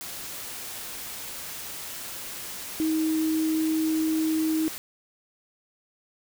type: tone in noise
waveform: sine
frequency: 316.4 Hz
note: D#4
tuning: 29 cents sharp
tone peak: -22 dBFS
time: 2.8-4.68 s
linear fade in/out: 0 ms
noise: white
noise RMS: -37 dBFS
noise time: 0.01-4.78 s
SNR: +12 dB
effects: none